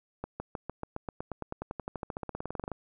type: accelerating click train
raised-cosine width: 1 ms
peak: -21 dBFS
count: 30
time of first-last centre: 0.24-2.717 s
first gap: 160 ms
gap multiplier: 0.95
effects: none